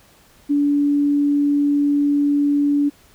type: tone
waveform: sine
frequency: 287.9 Hz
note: D4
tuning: 34 cents flat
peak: -14 dBFS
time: 0.49-2.9 s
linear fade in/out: 20 ms
effects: pink hiss -52 dBFS RMS until 3.14 s